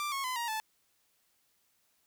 sawtooth tone with pitch steps, 1180 / 1094.6 / 1015.5 / 942 / 873.8 Hz, D6 / C#6 / B5 / A#5 / A5, +8 / -22 / +48 / +18 / -12 cents, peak -29 dBFS, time 0-0.6 s, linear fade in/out 0 ms, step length 120 ms, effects white hiss -73 dBFS RMS until 2.06 s

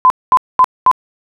sine tone bursts, 1018 Hz, C6, 48 cents flat, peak -4 dBFS, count 4, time 0.05-0.914 s, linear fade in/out 0 ms, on 51 ms, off 220 ms, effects none

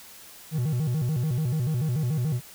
triangle tone with vibrato, 138.59 Hz, C#3, in tune, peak -21 dBFS, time 0.51-2.41 s, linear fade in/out 50 ms, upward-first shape square, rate 6.9 Hz, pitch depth 220 cents each way, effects white hiss -47 dBFS RMS until 2.54 s

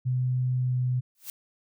sine tone with pitch glide, 126.8 to 126 Hz, B2 to B2, +46 to +35 cents, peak -23 dBFS, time 0.05-1.01 s, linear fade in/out 20 ms, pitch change -11 cents, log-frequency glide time 0.58-0.76 s
blue noise with exponential growth, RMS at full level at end -34 dBFS, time 1.15-1.3 s, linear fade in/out 1 ms, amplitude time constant 31 ms
effects none

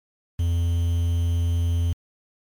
triangle tone with quantisation, 85.1 Hz, F2, 44 cents flat, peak -17 dBFS, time 0.39-1.93 s, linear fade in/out 5 ms, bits 7, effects MP3 96 kbps

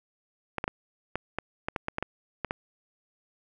clicks, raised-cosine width 0.5 ms, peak -14 dBFS, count 12, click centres 0.583 / 0.641 / 0.679 / 1.156 / 1.386 / 1.685 / 1.762 / 1.884 / 1.984 / 2.026 / 2.447 / 2.509 s, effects none

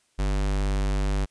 square tone, 49.25 Hz, G1, 9 cents sharp, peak -23 dBFS, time 0.18-1.26 s, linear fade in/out 20 ms, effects white hiss -67 dBFS RMS until 1.3 s + resampled to 22050 Hz

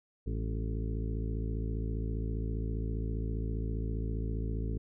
harmonic tone with a mistuned harmonic, 55 Hz, A1, in tune, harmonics 1 / 2 / 3 / 4 / 5 / 6 / 7 / 8, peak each -33 / -37 / -44 / -44 / -44 / -50 / -47 / -47 dBFS, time 0.26-4.78 s, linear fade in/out 10 ms, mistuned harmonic 4, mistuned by -80 cents, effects none

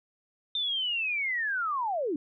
sine linear sweep, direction down, 3616 to 268.4 Hz, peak -27 dBFS, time 0.55-2.16 s, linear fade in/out 2 ms, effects none

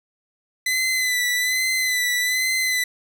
sawtooth tone with vibrato, 2010 Hz, B6, 30 cents sharp, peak -16 dBFS, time 0.66-2.84 s, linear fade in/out 5 ms, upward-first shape sine, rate 1.2 Hz, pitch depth 39 cents each way, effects none

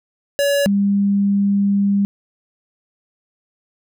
square / sine tone pair in turn, 566 / 200.1 Hz, C#5 / G3, +36 / +36 cents, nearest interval octave + tritone, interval 1800 cents, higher first, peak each -15 / -13 dBFS, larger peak second, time 0.39-0.66 / 0.66-2.05 s, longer second, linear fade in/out 0 ms, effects none

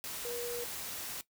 sine tone in noise, 479.3 Hz, A#4, 48 cents sharp, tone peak -37 dBFS, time 0.25-0.64 s, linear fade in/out 0 ms, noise white, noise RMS -41 dBFS, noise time 0.04-1.21 s, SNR +1 dB, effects noise-tail reverb RT60 0.1 s tail -17 dB re dry

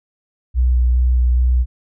sine tone with vibrato, 61.74 Hz, B1, in tune, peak -11 dBFS, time 0.54-1.66 s, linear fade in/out 50 ms, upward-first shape square, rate 2.4 Hz, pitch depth 13 cents each way, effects none

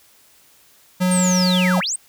square tone, 182.5 Hz, F#3, 24 cents flat, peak -16 dBFS, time 1-1.81 s, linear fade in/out 20 ms
sine linear two-way sweep, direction down then up, 8820 to 554.4 to 8820 Hz, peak -20 dBFS, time 1.11-1.96 s, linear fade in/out 5 ms, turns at 1.79 s
effects white hiss -53 dBFS RMS until 2.08 s

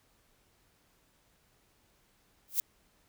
violet noise with exponential growth, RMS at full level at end -24 dBFS, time 2.48-2.6 s, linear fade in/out 1 ms, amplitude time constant 25 ms, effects pink hiss -69 dBFS RMS until 3.08 s

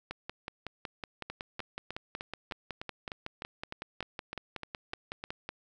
two click trains, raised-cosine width 0.3 ms, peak -21 / -22 dBFS, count 30 / 14, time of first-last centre 0.11-5.49 / 1.3-5.239 s, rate 5.39 / 3.3 Hz, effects none

